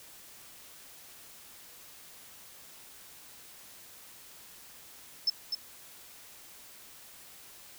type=tone with echo; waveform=sine; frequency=5274 Hz; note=E8; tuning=in tune; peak=-23 dBFS; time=5.27-5.3 s; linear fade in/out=5 ms; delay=250 ms; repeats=1; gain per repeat=-6 dB; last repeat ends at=5.55 s; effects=white hiss -52 dBFS RMS until 7.78 s